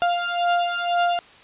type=beating tone pair; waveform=35% pulse; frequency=698.5 / 700.5 Hz; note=F5 / F5; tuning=0 / +5 cents; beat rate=2 Hz; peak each=-21 dBFS; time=0.02-1.19 s; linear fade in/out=0 ms; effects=white hiss -48 dBFS RMS until 1.43 s + resampled to 8000 Hz